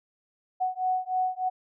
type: beating tone pair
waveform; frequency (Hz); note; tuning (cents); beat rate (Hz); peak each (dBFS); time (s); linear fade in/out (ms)
sine; 740 / 743.3; F#5 / F#5; 0 / +8; 3.3; -28; 0.6-1.5; 20
effects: none